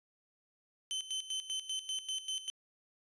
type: tone with tremolo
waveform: sawtooth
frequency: 3066 Hz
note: G7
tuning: 39 cents flat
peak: -31 dBFS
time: 0.91-2.5 s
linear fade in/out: 0 ms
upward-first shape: square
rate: 5.1 Hz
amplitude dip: 75%
effects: resampled to 22050 Hz